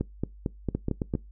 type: two click trains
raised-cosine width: 3 ms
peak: -14 / -14 dBFS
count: 6 / 4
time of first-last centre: 0.01-1.139 / 0.75-1.152 s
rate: 4.43 / 7.46 Hz
effects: noise-tail reverb RT60 0.2 s tail -23 dB re dry + added 50 Hz sine -45 dBFS peak until 1.31 s

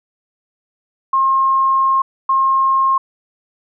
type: tone bursts at uneven times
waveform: sine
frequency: 1070 Hz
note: C6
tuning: 38 cents sharp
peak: -11 dBFS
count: 2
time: 1.13-2.02 / 2.29-2.98 s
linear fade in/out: 5 ms
effects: none

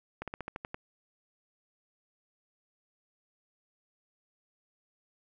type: slowing click train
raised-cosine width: 0.5 ms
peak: -22 dBFS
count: 8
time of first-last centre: 0.22-0.744 s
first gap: 57 ms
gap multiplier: 1.09
effects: none

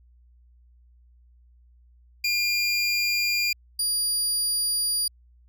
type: tone pair in turn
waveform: 25% pulse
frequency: 2400 / 4800 Hz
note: D7 / D8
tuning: +37 / +37 cents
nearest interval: octave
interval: 1200 cents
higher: second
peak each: -18 dBFS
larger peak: neither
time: 2.24-3.53 / 3.79-5.08 s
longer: neither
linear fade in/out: 5 ms
effects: added 60 Hz sine -53 dBFS peak until 5.48 s

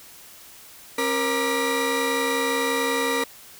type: tone cluster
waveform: 30% pulse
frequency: 270.5 / 469.6 / 1189 / 1944 Hz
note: C#4 / A#4 / D6 / B6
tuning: -42 / +13 / +21 / -28 cents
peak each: -26 / -22 / -27 / -25 dBFS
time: 0.98-3.24 s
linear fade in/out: 5 ms
effects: white hiss -46 dBFS RMS until 3.59 s

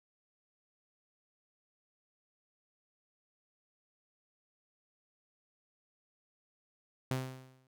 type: tone with exponential decay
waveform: sawtooth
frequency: 130 Hz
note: C3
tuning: 11 cents flat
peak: -26 dBFS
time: 7.11-7.67 s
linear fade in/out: 2 ms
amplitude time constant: 120 ms
effects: none

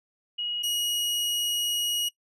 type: tone pair in turn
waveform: sine / sawtooth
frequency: 2896 / 2896 Hz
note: F#7 / F#7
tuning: -38 / -38 cents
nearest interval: unison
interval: 0 cents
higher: neither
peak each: -28 / -22 dBFS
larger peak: second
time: 0.38-0.63 / 0.63-2.09 s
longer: second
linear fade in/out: 10 ms
effects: noise-tail reverb RT60 0.1 s tail -20 dB re dry + resampled to 32000 Hz

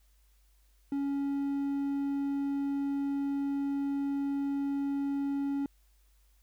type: tone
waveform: triangle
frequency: 279.5 Hz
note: C#4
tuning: 14 cents sharp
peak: -27 dBFS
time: 0.92-5.66 s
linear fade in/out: 2 ms
effects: added 50 Hz sine -62 dBFS peak until 6.42 s + white hiss -72 dBFS RMS until 6.42 s

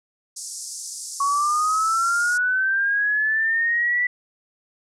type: band-pass noise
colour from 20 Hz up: pink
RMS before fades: -34 dBFS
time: 0.36-2.38 s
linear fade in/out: 10 ms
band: 5200 to 10000 Hz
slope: 48 dB/octave
type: linear sweep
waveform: sine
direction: up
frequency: 1108.7 to 1975.5 Hz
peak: -18 dBFS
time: 1.2-4.07 s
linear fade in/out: 5 ms
effects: none

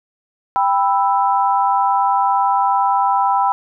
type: chord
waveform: sine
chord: E minor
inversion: first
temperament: just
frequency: 791.1 / 988.9 / 1318.5 Hz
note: G5 / B5 / E6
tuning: +16 / +2 / 0 cents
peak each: -16 / -16 / -22 dBFS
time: 0.56-3.52 s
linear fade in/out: 0 ms
effects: none

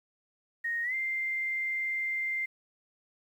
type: tone with pitch glide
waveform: sine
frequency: 1864.7 to 2093 Hz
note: A#6 to C7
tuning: 0 to 0 cents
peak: -29 dBFS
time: 0.64-2.46 s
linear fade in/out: 10 ms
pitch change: +200 cents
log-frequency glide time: 0.83-0.94 s
effects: 10-bit

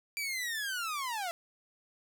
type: linear sweep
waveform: sawtooth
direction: down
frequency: 2349 to 659.3 Hz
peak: -30 dBFS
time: 0.17-1.31 s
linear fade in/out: 0 ms
effects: 12-bit

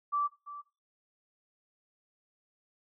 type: tone with echo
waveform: sine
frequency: 1163 Hz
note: D6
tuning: 17 cents flat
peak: -27 dBFS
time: 0.12-0.28 s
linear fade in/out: 20 ms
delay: 340 ms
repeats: 1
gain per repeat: -14 dB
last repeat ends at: 0.62 s
effects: noise-tail reverb RT60 0.3 s tail -19 dB re dry

